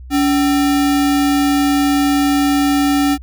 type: tone with sample-and-hold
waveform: sine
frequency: 284.6 Hz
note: C#4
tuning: 46 cents sharp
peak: -11 dBFS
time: 0.1-3.18 s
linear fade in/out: 50 ms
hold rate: 1050 Hz
effects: added 63 Hz sine -31 dBFS peak until 3.22 s